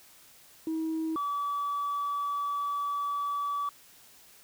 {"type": "tone pair in turn", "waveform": "sine", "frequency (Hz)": [320.3, 1147.7], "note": ["E4", "D6"], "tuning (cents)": [-50, -40], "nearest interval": "octave + minor seventh", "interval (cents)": 2210, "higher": "second", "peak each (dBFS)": -27, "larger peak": "neither", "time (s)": [[0.67, 1.16], [1.16, 3.69]], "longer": "second", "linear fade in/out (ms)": 2, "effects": ["tanh soft clip ceiling -26 dBFS", "white hiss -56 dBFS RMS until 4.43 s"]}